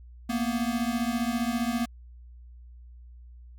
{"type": "beating tone pair", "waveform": "square", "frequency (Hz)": [230, 245], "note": ["A#3", "B3"], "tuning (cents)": [-23, -14], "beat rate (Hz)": 15, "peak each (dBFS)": [-29, -30], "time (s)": [0.29, 1.86], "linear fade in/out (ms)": 10, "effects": ["added 60 Hz sine -45 dBFS peak until 3.58 s"]}